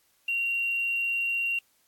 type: tone with quantisation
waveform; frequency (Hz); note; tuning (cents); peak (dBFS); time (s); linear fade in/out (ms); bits
sine; 2757; F7; -23; -25; 0.28-1.59; 5; 8
effects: white hiss -67 dBFS RMS until 1.87 s + AAC 64 kbps